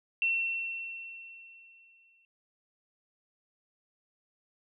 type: tone with exponential decay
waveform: sine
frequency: 2708 Hz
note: E7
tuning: 46 cents sharp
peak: -24 dBFS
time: 0.22-2.25 s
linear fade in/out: 1 ms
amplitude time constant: 440 ms
effects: none